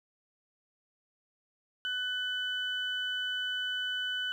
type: tone pair together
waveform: sine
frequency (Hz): 1500 / 3000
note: F#6 / F#7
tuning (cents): +23 / +23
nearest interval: octave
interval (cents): 1200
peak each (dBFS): -33 / -33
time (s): 1.85-4.32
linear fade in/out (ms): 0
effects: tanh soft clip ceiling -24 dBFS + 11-bit